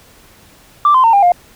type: tone with pitch steps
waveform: sine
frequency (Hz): 1174.7 / 1034.5 / 911.1 / 802.3 / 706.6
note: D6 / C6 / A#5 / G5 / F5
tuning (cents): 0 / -20 / -40 / +40 / +20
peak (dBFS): -5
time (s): 0.85-1.32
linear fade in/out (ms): 2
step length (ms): 94
effects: tanh soft clip ceiling -2 dBFS + pink hiss -45 dBFS RMS until 1.55 s